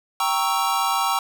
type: chord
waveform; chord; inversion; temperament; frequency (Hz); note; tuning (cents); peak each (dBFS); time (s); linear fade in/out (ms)
square; G diminished seventh; none; equal; 784 / 932.3 / 1108.7 / 1318.5; G5 / Bb5 / Db6 / Fb6; 0 / 0 / 0 / 0; -26; 0.2-1.19; 2
effects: none